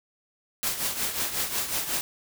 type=noise with tremolo; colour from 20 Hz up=white; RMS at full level=-26 dBFS; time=0.63-2.01 s; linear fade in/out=0 ms; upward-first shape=triangle; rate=5.5 Hz; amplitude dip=70%; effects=none